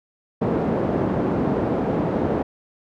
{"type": "band-pass noise", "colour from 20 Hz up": "pink", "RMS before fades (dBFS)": -22, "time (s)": [0.41, 2.43], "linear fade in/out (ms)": 10, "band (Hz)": [160, 600], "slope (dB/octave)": 12, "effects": []}